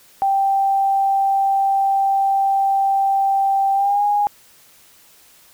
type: tone with pitch glide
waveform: sine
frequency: 784 to 823 Hz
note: G5 to G#5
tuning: 0 to -16 cents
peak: -14 dBFS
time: 0.22-4.27 s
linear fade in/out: 0 ms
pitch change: +84 cents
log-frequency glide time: 3.74-4.04 s
effects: white hiss -50 dBFS RMS until 5.53 s